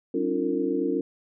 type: tone cluster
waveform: sine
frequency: 191.4 / 274.4 / 302.2 / 348.1 / 455.3 Hz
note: G3 / C#4 / D4 / F4 / A#4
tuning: -41 / -17 / +50 / -6 / -41 cents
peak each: -37 / -28 / -30 / -28 / -29 dBFS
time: 0.14-1.01 s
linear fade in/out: 5 ms
effects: none